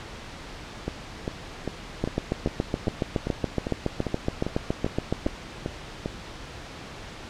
two click trains, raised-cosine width 2 ms, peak -14 / -10 dBFS, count 14 / 24, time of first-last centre 0.88-6.059 / 2.04-5.266 s, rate 2.51 / 7.13 Hz, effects pink hiss -40 dBFS RMS until 7.29 s + low-pass 5000 Hz 12 dB/octave

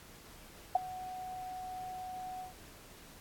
sine tone with ADSR envelope, 740 Hz, F#5, in tune, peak -20 dBFS, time 0.75-2.54 s, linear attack 5 ms, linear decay 16 ms, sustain -20 dB, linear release 130 ms, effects pink hiss -55 dBFS RMS until 3.2 s + AAC 64 kbps

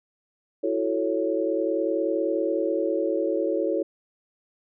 sine chord, F# minor seventh, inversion third, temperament equal, 329.6 / 370 / 440 / 554.4 Hz, E4 / F#4 / A4 / C#5, 0 / 0 / 0 / 0 cents, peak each -27 / -29 / -28 / -27 dBFS, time 0.63-3.83 s, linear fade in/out 10 ms, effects none

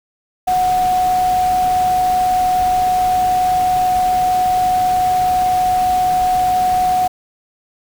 sine tone in noise, 735 Hz, F#5, 12 cents flat, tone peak -12 dBFS, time 0.47-7.08 s, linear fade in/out 10 ms, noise pink, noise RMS -29 dBFS, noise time 0.47-7.08 s, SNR +14 dB, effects none

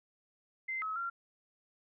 sine tone with pitch steps, 2075 / 1285 / 1377 Hz, C7 / E6 / F6, -15 / -45 / -25 cents, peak -34 dBFS, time 0.68-1.1 s, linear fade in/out 10 ms, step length 140 ms, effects none

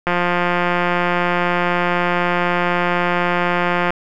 click train, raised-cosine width 0.5 ms, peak -3 dBFS, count 676, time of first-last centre 0.07-3.905 s, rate 176 Hz, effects none

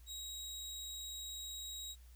25% pulse tone, 3818 Hz, A#7, 41 cents sharp, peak -40 dBFS, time 0.06-1.96 s, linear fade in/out 50 ms, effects added 60 Hz sine -55 dBFS peak until 2.15 s + white hiss -69 dBFS RMS until 2.15 s

